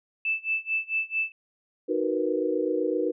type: tone with tremolo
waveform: sine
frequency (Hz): 2637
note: E7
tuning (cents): 0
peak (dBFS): -22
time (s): 0.25-1.32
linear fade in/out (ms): 2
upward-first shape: sine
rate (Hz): 4.5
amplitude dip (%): 95
type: chord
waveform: sine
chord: B major seventh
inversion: first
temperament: equal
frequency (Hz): 311.1 / 370 / 466.2 / 493.9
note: D#4 / F#4 / A#4 / B4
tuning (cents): 0 / 0 / 0 / 0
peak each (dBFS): -29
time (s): 1.88-3.12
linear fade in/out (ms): 20
effects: none